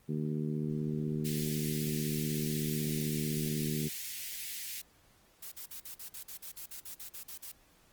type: harmonic tone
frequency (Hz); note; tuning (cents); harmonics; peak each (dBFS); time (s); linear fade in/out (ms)
76; D#2; -40; 2 / 3 / 4 / 5 / 6; -34 / -36 / -42 / -41 / -50; 0.08-3.89; 20
type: high-pass noise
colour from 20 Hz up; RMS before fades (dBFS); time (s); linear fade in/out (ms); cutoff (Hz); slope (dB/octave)
white; -41; 1.24-4.82; 20; 1800; 48
type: noise bursts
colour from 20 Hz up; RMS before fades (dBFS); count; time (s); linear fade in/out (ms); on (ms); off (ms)
blue; -44; 15; 5.42-7.52; 10; 98; 45
effects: pink hiss -65 dBFS RMS until 7.92 s + Opus 24 kbps